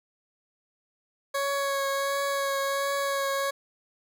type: tone with vibrato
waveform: 20% pulse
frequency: 554.4 Hz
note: C#5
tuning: in tune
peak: -21 dBFS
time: 1.34-3.51 s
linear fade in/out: 10 ms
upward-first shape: triangle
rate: 1.4 Hz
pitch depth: 18 cents each way
effects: none